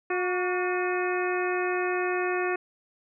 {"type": "harmonic tone with a mistuned harmonic", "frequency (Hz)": 361, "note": "F#4", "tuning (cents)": -43, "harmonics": [1, 2, 3, 4, 5, 6, 7], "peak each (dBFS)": [-27, -33, -35, -35, -34, -41, -36], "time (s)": [0.1, 2.56], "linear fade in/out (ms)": 5, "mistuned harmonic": 3, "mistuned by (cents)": 69, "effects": []}